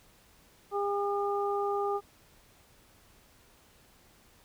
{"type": "harmonic tone", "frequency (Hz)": 404, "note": "G#4", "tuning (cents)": -48, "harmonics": [1, 2, 3], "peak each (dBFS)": [-30, -33, -35], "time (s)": [0.71, 2.01], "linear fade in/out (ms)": 50, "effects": ["pink hiss -61 dBFS RMS until 4.44 s"]}